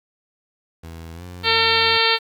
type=tone with pitch glide; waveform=sawtooth; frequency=82.41 to 89.35 Hz; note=E2 to F2; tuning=0 to +40 cents; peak=-30 dBFS; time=0.83-1.98 s; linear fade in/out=10 ms; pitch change=+140 cents; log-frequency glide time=1.14-1.23 s
type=harmonic tone; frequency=452.7 Hz; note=A4; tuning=49 cents sharp; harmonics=1 / 2 / 3 / 4 / 5 / 6 / 7 / 8 / 9 / 10; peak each=-24 / -24 / -24 / -24 / -24 / -24 / -24 / -24 / -24 / -24 dBFS; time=1.43-2.19 s; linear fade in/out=50 ms
effects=8-bit